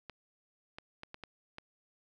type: clicks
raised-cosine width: 0.3 ms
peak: -28 dBFS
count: 6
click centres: 0.097 / 0.785 / 1.034 / 1.144 / 1.237 / 1.584 s
effects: none